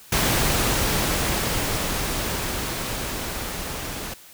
pink noise with level ramp, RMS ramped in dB -20 to -32 dBFS, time 0.12-4.14 s, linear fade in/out 5 ms, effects white hiss -47 dBFS RMS until 4.33 s

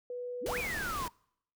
sine tone, 491.8 Hz, B4, 7 cents flat, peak -36 dBFS, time 0.1-0.61 s, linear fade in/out 2 ms
sine exponential two-way sweep, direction up then down, 184.4 to 2537 to 910 Hz, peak -34 dBFS, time 0.41-1.1 s, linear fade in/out 50 ms, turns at 0.58 s
pink noise, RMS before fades -40 dBFS, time 0.46-1.08 s, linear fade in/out 2 ms
effects noise-tail reverb RT60 0.7 s tail -26 dB re dry

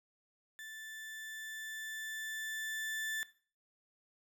35% pulse tone with level ramp, 1760 Hz, A6, in tune, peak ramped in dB -44 to -33 dBFS, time 0.59-3.23 s, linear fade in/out 0 ms, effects noise-tail reverb RT60 0.4 s tail -17 dB re dry

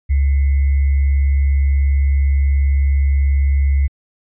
sine tone with sample-and-hold, 69.3 Hz, C#2, in tune, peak -11 dBFS, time 0.09-3.88 s, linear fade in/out 20 ms, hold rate 2100 Hz, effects resampled to 8000 Hz

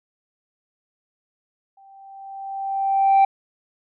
sine tone with exponential growth, 782 Hz, G5, 4 cents flat, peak -8 dBFS, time 1.77-3.25 s, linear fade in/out 5 ms, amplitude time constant 320 ms, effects tanh soft clip ceiling -10 dBFS

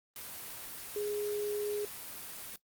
sine tone in noise, 415.3 Hz, G#4, in tune, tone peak -32 dBFS, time 0.96-1.85 s, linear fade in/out 2 ms, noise white, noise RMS -44 dBFS, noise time 0.16-2.56 s, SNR +9 dB, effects noise-tail reverb RT60 0.1 s tail -19 dB re dry + Opus 32 kbps

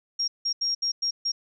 sine tone bursts at uneven times, 5580 Hz, F8, 2 cents flat, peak -23 dBFS, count 6, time 0.19-0.28 / 0.45-0.53 / 0.61-0.75 / 0.82-0.92 / 1.02-1.11 / 1.25-1.32 s, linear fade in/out 10 ms, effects none

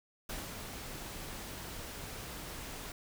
pink noise with ADSR envelope, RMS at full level -40 dBFS, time 0.29-2.92 s, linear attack 7 ms, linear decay 190 ms, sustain -4 dB, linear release 3 ms, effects none

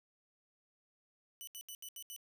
10% pulse tone bursts, 2978 Hz, F#7, 11 cents sharp, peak -37 dBFS, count 6, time 1.41-2.163 s, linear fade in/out 0 ms, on 63 ms, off 75 ms, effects none

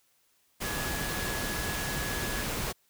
sine tone in noise, 1685 Hz, G#6, 25 cents sharp, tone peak -38 dBFS, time 0.63-2.44 s, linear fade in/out 20 ms, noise pink, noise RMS -33 dBFS, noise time 0.6-2.73 s, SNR -8 dB, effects white hiss -69 dBFS RMS until 2.89 s

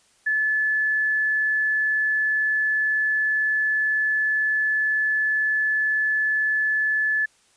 sine tone, 1729 Hz, A6, 31 cents flat, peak -19 dBFS, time 0.26-7.26 s, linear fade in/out 10 ms, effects white hiss -60 dBFS RMS until 7.56 s + resampled to 22050 Hz

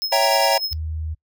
square tone with tremolo, 5160 Hz, E8, 38 cents flat, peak -20 dBFS, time 0.02-0.73 s, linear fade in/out 0 ms, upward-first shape sine, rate 10 Hz, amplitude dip 70%
square chord, C# diminished seventh, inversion none, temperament equal, 554.4 / 659.3 / 784 / 932.3 Hz, C#5 / E5 / G5 / Bb5, 0 / 0 / 0 / 0 cents, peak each -22 dBFS, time 0.12-0.58 s, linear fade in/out 5 ms
sine tone, 78.8 Hz, D#2, 23 cents sharp, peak -24 dBFS, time 0.71-1.15 s, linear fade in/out 20 ms
effects noise-tail reverb RT60 0.1 s tail -24 dB re dry

